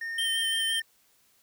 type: tone with pitch glide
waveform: triangle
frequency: 1830 to 1809 Hz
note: A#6 to A6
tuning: -32 to +48 cents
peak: -30 dBFS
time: 0.01-0.82 s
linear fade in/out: 5 ms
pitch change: -20 cents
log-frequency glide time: 0.22-0.6 s
type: tone with vibrato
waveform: square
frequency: 3124 Hz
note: G7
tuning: 7 cents flat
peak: -27 dBFS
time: 0.18-0.8 s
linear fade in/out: 5 ms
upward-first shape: sine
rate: 5.8 Hz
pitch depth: 19 cents each way
effects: white hiss -65 dBFS RMS until 1.42 s